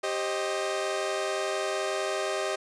sawtooth chord, C minor, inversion second, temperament equal with one note detuned, 392 / 531.2 / 622.3 Hz, G4 / C5 / Eb5, 0 / +26 / 0 cents, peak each -28 / -31 / -27 dBFS, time 0.03-2.56 s, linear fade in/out 10 ms, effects resampled to 22050 Hz

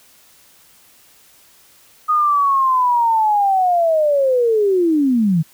sine linear sweep, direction down, 1244.5 to 151.6 Hz, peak -12 dBFS, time 2.08-5.43 s, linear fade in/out 20 ms, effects white hiss -50 dBFS RMS until 5.53 s

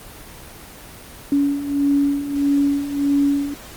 sine beating tone pair, 281.7 / 283.3 Hz, C#4 / C#4, +28 / +38 cents, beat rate 1.6 Hz, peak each -22 / -17 dBFS, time 1.32-3.54 s, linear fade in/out 2 ms, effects pink hiss -39 dBFS RMS until 3.76 s + Opus 24 kbps

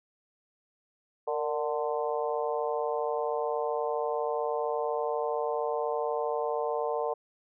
harmonic tone with a mistuned harmonic, 148.3 Hz, D3, 17 cents sharp, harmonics 3 / 4 / 5 / 6 / 7, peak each -31 / -33 / -35 / -37 / -38 dBFS, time 1.27-7.14 s, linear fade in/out 10 ms, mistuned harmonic 3, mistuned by +60 cents, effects none

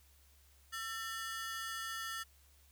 sawtooth ring-modulated tone, 1574 Hz, G6, 7 cents sharp, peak -33 dBFS, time 0.72-2.24 s, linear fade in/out 20 ms, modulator 231 Hz, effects added 69 Hz sine -64 dBFS peak until 2.71 s + white hiss -68 dBFS RMS until 2.71 s

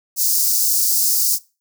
white high-pass noise, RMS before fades -17 dBFS, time 0.16-1.39 s, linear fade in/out 50 ms, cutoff 4700 Hz, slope 48 dB/octave, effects noise-tail reverb RT60 0.3 s tail -21 dB re dry

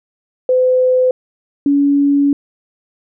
sine tone pair in turn, 509 / 283.3 Hz, C5 / C#4, -48 / +38 cents, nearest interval minor seventh, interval 1014 cents, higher first, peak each -9 dBFS, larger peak neither, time 0.49-1.11 / 1.66-2.33 s, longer second, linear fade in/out 2 ms, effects none

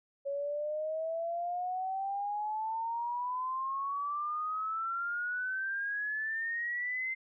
sine exponential sweep, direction up, 554.4 to 2085 Hz, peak -32 dBFS, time 0.25-7.15 s, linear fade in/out 20 ms, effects none

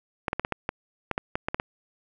clicks, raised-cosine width 0.5 ms, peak -11 dBFS, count 12, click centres 0.282 / 0.331 / 0.396 / 0.449 / 0.523 / 0.691 / 1.113 / 1.179 / 1.355 / 1.485 / 1.545 / 1.599 s, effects none

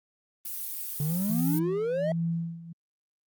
violet noise, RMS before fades -35 dBFS, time 0.45-1.59 s, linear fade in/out 5 ms
triangle exponential sweep, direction up, 142 to 659.3 Hz, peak -24 dBFS, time 1-2.12 s, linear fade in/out 2 ms
sine tone with tremolo, 167.1 Hz, E3, 24 cents sharp, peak -25 dBFS, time 1.29-2.73 s, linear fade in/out 10 ms, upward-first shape sine, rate 1.3 Hz, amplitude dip 85%
effects Opus 32 kbps

